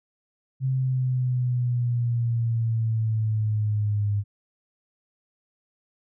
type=exponential sweep; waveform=sine; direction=down; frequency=132.4 to 101.8 Hz; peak=-21 dBFS; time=0.6-4.24 s; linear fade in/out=50 ms; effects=none